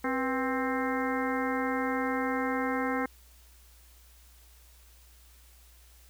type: harmonic tone with a mistuned harmonic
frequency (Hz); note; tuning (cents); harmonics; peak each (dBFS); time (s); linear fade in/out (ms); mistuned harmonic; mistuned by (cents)
263.3; C4; +11; 1 / 2 / 3 / 4 / 5 / 6 / 7 / 8; -31 / -34 / -36 / -37 / -38 / -39 / -39 / -40; 0.04-3.06; 5; 2; -110
effects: added 60 Hz sine -55 dBFS peak until 6.09 s + white hiss -60 dBFS RMS until 6.09 s